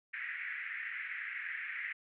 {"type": "band-pass noise", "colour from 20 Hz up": "pink", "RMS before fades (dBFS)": -41, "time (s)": [0.13, 1.93], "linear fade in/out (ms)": 10, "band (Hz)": [1700, 2200], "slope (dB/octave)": 48, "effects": []}